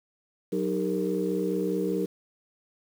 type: tone cluster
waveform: sine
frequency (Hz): 185.8 / 311.2 / 400.2 / 465.2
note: F#3 / D#4 / G4 / A#4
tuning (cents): +7 / 0 / +36 / -4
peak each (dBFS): -30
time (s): 0.52-2.06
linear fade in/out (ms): 10
effects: tanh soft clip ceiling -15 dBFS + 8-bit